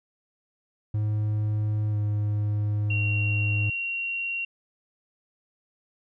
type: tone with pitch glide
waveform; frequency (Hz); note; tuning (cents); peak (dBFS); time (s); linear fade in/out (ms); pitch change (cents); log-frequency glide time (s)
triangle; 106.2 to 104.5; G#2 to G#2; +39 to +11; -21; 0.94-3.7; 5; -28; 1.9-1.96
type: tone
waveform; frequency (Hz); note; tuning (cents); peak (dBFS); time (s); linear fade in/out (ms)
sine; 2749; F7; -28; -27; 2.9-4.45; 5
effects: none